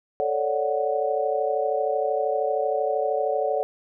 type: chord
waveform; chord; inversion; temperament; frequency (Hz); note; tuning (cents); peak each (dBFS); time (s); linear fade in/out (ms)
sine; D major seventh; second; equal; 440 / 554.4 / 587.3 / 740; A4 / C#5 / D5 / F#5; 0 / 0 / 0 / 0; -27; 0.2-3.63; 0
effects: none